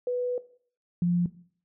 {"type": "tone pair in turn", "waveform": "sine", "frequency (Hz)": [493.9, 174.97], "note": ["B4", "F3"], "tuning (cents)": [0, 4], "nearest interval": "octave + tritone", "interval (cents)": 1796, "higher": "first", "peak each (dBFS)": [-25, -21], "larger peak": "second", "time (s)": [[0.07, 0.38], [1.02, 1.26]], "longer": "first", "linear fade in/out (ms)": 2, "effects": ["noise-tail reverb RT60 0.5 s tail -17 dB re dry"]}